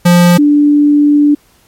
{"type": "tone pair in turn", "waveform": ["square", "sine"], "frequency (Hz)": [175.2, 292.7], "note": ["F3", "D4"], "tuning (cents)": [6, -6], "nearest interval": "major sixth", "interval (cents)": 888, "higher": "second", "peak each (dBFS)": [-4, -4], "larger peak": "neither", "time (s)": [[0.05, 0.38], [0.38, 1.35]], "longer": "second", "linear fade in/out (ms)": 10, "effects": ["pink hiss -49 dBFS RMS until 1.67 s", "MP3 64 kbps"]}